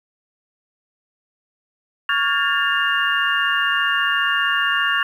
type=tone cluster; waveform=sine; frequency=1124 / 1414 / 1634 / 1789 / 2803 Hz; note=C#6 / F6 / G#6 / A6 / F7; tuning=+24 / +21 / -29 / +28 / +6 cents; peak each=-23 dBFS; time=2.09-5.03 s; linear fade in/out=2 ms; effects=8-bit